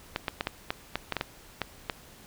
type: clicks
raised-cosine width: 0.3 ms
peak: -12 dBFS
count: 11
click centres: 0.161 / 0.282 / 0.409 / 0.471 / 0.705 / 0.956 / 1.123 / 1.167 / 1.211 / 1.617 / 1.898 s
effects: pink hiss -52 dBFS RMS until 2.26 s